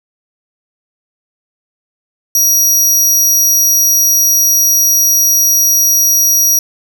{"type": "tone", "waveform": "sawtooth", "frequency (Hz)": 5750, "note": "F8", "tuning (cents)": 50, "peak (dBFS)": -5, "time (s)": [2.35, 6.59], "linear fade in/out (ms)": 2, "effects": []}